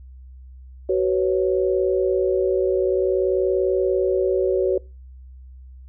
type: chord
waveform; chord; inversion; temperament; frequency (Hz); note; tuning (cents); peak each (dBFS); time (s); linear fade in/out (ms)
sine; F# suspended fourth; none; equal with one note detuned; 376.7 / 493.9 / 554.4; F#4 / B4 / C#5; +31 / 0 / 0; -19 / -24 / -23; 0.89-4.78; 5
effects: noise-tail reverb RT60 0.3 s tail -24 dB re dry + added 64 Hz sine -39 dBFS peak until 5.88 s

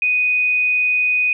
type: tone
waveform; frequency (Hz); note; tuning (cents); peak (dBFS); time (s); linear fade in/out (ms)
sine; 2489; D#7; 0; -14; 0.02-1.33; 2
effects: none

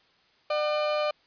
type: tone pair together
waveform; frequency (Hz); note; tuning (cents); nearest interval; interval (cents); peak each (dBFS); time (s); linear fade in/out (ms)
35% pulse; 600.9 / 754; D5 / F#5; +40 / +32; major third; 392; -23 / -35; 0.5-1.11; 5
effects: white hiss -63 dBFS RMS until 1.26 s + resampled to 11025 Hz

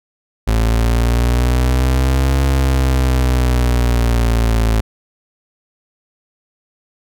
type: linear two-way sweep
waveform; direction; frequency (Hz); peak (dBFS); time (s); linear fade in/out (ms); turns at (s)
35% pulse; up then down; 55 to 67.5 to 55; -10; 0.47-4.81; 10; 2.43
effects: none

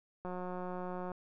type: click train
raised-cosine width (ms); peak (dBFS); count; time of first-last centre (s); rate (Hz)
1; -28; 158; 0.25-1.117; 181
effects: none

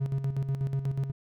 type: tone with tremolo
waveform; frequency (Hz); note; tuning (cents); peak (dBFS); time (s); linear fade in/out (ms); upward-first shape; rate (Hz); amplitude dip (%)
triangle; 136.2; C#3; -30; -23; 0-1.12; 20; square; 8.2; 60
effects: none

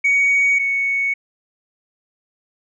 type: tone pair in turn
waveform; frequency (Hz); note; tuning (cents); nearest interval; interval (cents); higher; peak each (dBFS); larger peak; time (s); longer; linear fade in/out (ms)
sine; 2243 / 2220; C#7 / C#7; +20 / +2; unison; 18; first; -11 / -16; first; 0.04-0.59 / 0.59-1.14; neither; 10
effects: tanh soft clip ceiling -10 dBFS

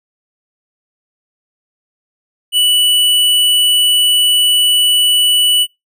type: tone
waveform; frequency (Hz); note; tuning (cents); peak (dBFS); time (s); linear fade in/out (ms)
square; 2960; F#7; 0; -9; 2.52-5.67; 50
effects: noise-tail reverb RT60 0.2 s tail -24 dB re dry

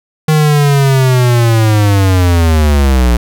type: linear sweep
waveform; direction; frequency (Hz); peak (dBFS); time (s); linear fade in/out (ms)
square; down; 156.6 to 57.7; -7; 0.28-3.17; 5
effects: none

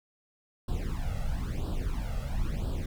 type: noise with flanger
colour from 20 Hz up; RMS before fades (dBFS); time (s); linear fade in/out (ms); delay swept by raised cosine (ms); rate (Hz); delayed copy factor
brown; -31; 0.68-2.86; 5; 0.23 to 1.53; 1; +1
effects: none

